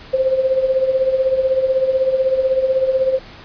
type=tone with tremolo; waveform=sine; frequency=525 Hz; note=C5; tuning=6 cents sharp; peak=-10 dBFS; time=0.13-3.19 s; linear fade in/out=10 ms; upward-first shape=triangle; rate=16 Hz; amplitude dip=75%; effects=pink hiss -39 dBFS RMS until 3.44 s + resampled to 11025 Hz